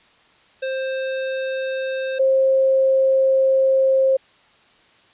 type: tone pair in turn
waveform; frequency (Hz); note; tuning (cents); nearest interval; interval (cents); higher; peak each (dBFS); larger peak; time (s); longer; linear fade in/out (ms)
square / sine; 527 / 531.9; C5 / C5; +12 / +28; unison; 16; second; -23 / -13; second; 0.62-2.19 / 2.19-4.17; second; 10
effects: white hiss -54 dBFS RMS until 5.13 s + resampled to 8000 Hz